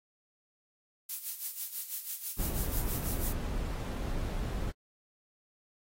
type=noise with tremolo; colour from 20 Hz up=violet; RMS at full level=-34 dBFS; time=1.09-3.33 s; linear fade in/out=5 ms; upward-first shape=sine; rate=6.1 Hz; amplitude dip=70%
type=noise; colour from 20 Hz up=brown; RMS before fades=-34 dBFS; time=2.38-4.72 s; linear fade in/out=20 ms
effects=AAC 48 kbps